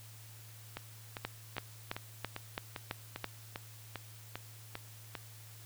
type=two click trains; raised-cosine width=0.3 ms; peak=-23 / -19 dBFS; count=12 / 7; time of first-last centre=0.77-5.152 / 1.25-3.243 s; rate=2.51 / 3.01 Hz; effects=added 110 Hz sine -52 dBFS peak until 5.65 s + white hiss -56 dBFS RMS until 5.65 s